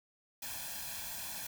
white noise with comb filter, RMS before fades -42 dBFS, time 0.42-1.47 s, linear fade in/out 5 ms, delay 1.2 ms, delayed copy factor +0.8, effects none

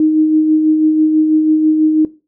sine tone with tremolo, 311.1 Hz, D#4, in tune, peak -7 dBFS, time 0-2.05 s, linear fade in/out 2 ms, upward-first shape sine, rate 6.1 Hz, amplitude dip 40%, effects noise-tail reverb RT60 0.3 s tail -18 dB re dry

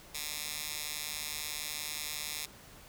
10% pulse tone with high-pass filter, 150.8 Hz, D3, 46 cents sharp, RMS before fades -39 dBFS, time 0.14-2.46 s, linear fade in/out 10 ms, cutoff 3500 Hz, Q 0.64, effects pink hiss -54 dBFS RMS until 2.88 s

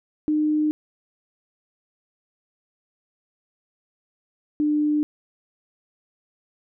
sine tone pair in turn, 304.3 / 299.1 Hz, D#4 / D4, -38 / +32 cents, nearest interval unison, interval 30 cents, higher first, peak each -18 dBFS, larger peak neither, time 0.28-0.71 / 4.6-5.03 s, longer neither, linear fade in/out 0 ms, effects none

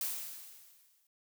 blue noise with exponential decay, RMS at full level -34 dBFS, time 0.01-1.07 s, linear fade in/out 2 ms, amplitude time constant 230 ms, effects none

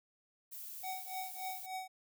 violet noise, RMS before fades -47 dBFS, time 0.51-1.67 s, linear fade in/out 20 ms
square tone with tremolo, 752 Hz, F#5, 28 cents sharp, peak -38 dBFS, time 0.83-1.88 s, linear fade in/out 10 ms, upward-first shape triangle, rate 3.5 Hz, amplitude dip 100%
effects none

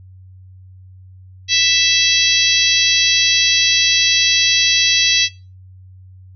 harmonic tone, 659.3 Hz, E5, in tune, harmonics 3 / 4 / 5 / 6 / 7 / 8 / 9, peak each -23 / -19 / -18 / -17 / -20 / -23 / -20 dBFS, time 1.48-5.29 s, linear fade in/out 50 ms, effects noise-tail reverb RT60 0.3 s tail -19 dB re dry + added 93 Hz sine -38 dBFS peak until 6.35 s

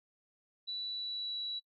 sine tone with pitch glide, 3951 to 3921 Hz, B7 to B7, 0 to -13 cents, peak -36 dBFS, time 0.67-1.6 s, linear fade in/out 20 ms, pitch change -13 cents, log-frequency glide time 0.91-1.4 s, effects noise-tail reverb RT60 0.1 s tail -21 dB re dry

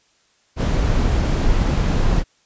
brown noise, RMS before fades -17 dBFS, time 0.56-2.24 s, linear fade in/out 50 ms, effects white hiss -60 dBFS RMS until 2.45 s + resampled to 16000 Hz

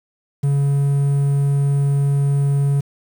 triangle tone with quantisation, 140.6 Hz, C#3, 25 cents sharp, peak -12 dBFS, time 0.43-2.81 s, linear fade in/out 10 ms, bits 7, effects none

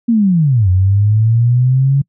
sine linear two-way sweep, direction down then up, 239.7 to 90.1 to 140.7 Hz, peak -8 dBFS, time 0.08-2.02 s, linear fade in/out 10 ms, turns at 0.69 s, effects noise-tail reverb RT60 0.1 s tail -26 dB re dry

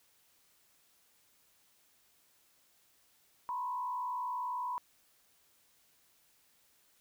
sine tone with frequency modulation, 990 Hz, B5, 4 cents sharp, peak -34 dBFS, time 3.49-4.78 s, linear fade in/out 0 ms, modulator 59.7 Hz, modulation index 0.78, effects white hiss -69 dBFS RMS until 7 s

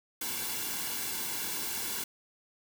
white noise with comb filter, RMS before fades -35 dBFS, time 0.21-2.04 s, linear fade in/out 5 ms, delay 1.6 ms, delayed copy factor -0.65, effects none

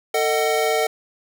square chord, D# diminished, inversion second, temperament just, 448 / 622.3 / 746.7 Hz, A4 / D#5 / F#5, +31 / 0 / +16 cents, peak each -22 / -24 / -24 dBFS, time 0.14-0.87 s, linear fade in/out 5 ms, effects none

